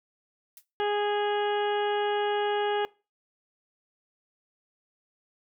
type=noise with exponential decay; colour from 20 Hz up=blue; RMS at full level=-43 dBFS; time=0.57-0.65 s; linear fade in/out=2 ms; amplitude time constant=17 ms
type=harmonic tone; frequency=413.3 Hz; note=G#4; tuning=8 cents flat; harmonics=1 / 2 / 3 / 4 / 5 / 6 / 7 / 8; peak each=-27 / -29 / -40 / -36 / -44 / -47 / -39 / -44 dBFS; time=0.8-2.85 s; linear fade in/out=0 ms
effects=noise-tail reverb RT60 0.3 s tail -22 dB re dry